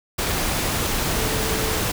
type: tone in noise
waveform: sine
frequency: 440 Hz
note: A4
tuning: in tune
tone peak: -29 dBFS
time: 1.16-1.81 s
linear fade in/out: 10 ms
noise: pink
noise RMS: -23 dBFS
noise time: 0.18-1.92 s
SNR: -9 dB
effects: none